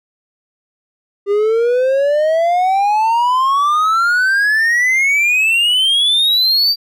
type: exponential sweep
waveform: triangle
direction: up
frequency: 397.6 to 4699 Hz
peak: -9 dBFS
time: 1.26-6.76 s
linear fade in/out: 50 ms
effects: none